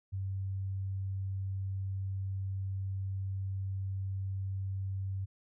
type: tone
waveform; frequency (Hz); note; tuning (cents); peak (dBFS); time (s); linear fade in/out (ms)
sine; 96.4; G2; -28; -33; 0.12-5.26; 20
effects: none